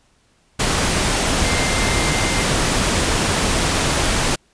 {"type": "tone in noise", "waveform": "sine", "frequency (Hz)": 2093, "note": "C7", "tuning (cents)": 0, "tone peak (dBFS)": -26, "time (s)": [1.44, 2.44], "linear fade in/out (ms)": 10, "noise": "pink", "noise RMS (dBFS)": -18, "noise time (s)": [0.59, 4.36], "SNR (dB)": -11, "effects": ["pink hiss -59 dBFS RMS until 4.53 s", "resampled to 22050 Hz"]}